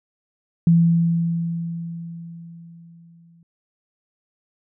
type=tone with exponential decay; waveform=sine; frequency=168 Hz; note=E3; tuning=33 cents sharp; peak=-10 dBFS; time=0.67-3.43 s; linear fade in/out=2 ms; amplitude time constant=600 ms; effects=none